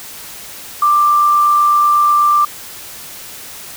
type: tone with amplitude modulation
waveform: sine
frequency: 1182 Hz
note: D6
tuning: 11 cents sharp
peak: -7 dBFS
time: 0.82-2.45 s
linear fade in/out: 5 ms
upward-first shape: sine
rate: 88.1 Hz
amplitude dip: 25%
effects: white hiss -32 dBFS RMS until 3.76 s